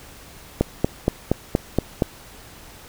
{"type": "click train", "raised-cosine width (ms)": 2, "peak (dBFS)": -3, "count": 7, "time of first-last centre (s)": [0.61, 2.022], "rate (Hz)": 4.25, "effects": ["pink hiss -44 dBFS RMS until 2.88 s"]}